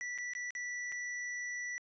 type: tone with dropouts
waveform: square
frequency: 1961 Hz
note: B6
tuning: 13 cents flat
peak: -38 dBFS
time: 0.01-1.78 s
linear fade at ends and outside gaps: 0 ms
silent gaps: 0.178-0.185 / 0.335-0.351 / 0.506-0.551 / 0.919-0.923 s
effects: resampled to 16000 Hz